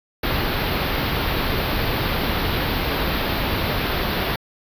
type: band-stop noise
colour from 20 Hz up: pink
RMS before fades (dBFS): -22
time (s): 0.23-4.36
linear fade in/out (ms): 5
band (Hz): 4600 to 13000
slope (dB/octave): 48
effects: resampled to 32000 Hz